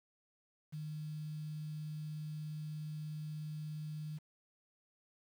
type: tone with quantisation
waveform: sine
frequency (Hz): 152.8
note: D#3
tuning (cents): -31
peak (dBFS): -40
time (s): 0.72-4.19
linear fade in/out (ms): 20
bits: 10
effects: none